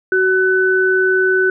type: tone pair together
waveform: sine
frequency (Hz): 375 / 1500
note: F#4 / F#6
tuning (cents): +23 / +23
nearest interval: 2 octaves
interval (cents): 2400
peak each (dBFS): -14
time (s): 0.12-1.5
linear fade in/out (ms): 2
effects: none